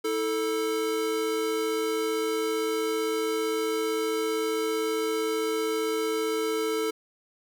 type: tone pair together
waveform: square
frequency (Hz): 322.2 / 440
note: E4 / A4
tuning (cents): -39 / 0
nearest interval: perfect fourth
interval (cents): 539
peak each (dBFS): -33 / -27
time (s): 0.04-6.91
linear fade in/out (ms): 10
effects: none